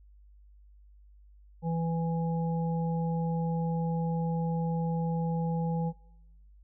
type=harmonic tone; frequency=165.6 Hz; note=E3; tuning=8 cents sharp; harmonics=1 / 3 / 5; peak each=-28 / -37 / -38 dBFS; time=1.62-5.93 s; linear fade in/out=50 ms; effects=noise-tail reverb RT60 1.0 s tail -22 dB re dry + added 50 Hz sine -53 dBFS peak until 6.63 s